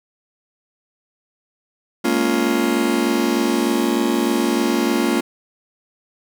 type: chord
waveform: 40% pulse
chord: Bb minor seventh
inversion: third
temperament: just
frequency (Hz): 209.8 / 233.1 / 279.7 / 349.6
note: Ab3 / Bb3 / Db4 / F4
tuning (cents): +18 / 0 / +16 / +2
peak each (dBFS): -25 / -20 / -21 / -20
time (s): 2.04-5.21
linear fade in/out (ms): 10
effects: none